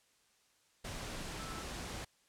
sine tone in noise, 1318.5 Hz, E6, in tune, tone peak -48 dBFS, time 1.39-1.63 s, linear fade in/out 10 ms, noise pink, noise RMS -43 dBFS, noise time 0.84-2.05 s, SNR -8 dB, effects white hiss -71 dBFS RMS until 2.28 s + low-pass 9000 Hz 12 dB/octave

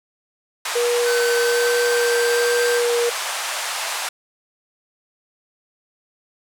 pink band-pass noise, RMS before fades -26 dBFS, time 0.65-4.09 s, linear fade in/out 5 ms, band 710 to 11000 Hz, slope 24 dB/octave
sine tone with vibrato, 477.7 Hz, A#4, 42 cents sharp, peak -17 dBFS, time 0.75-3.1 s, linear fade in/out 10 ms, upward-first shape sine, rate 1.2 Hz, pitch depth 10 cents each way
square tone with pitch glide, 1522 to 1572.9 Hz, F#6 to G6, +48 to +5 cents, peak -24 dBFS, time 1.04-2.82 s, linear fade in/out 50 ms, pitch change +57 cents, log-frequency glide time 1.2-2.33 s
effects none

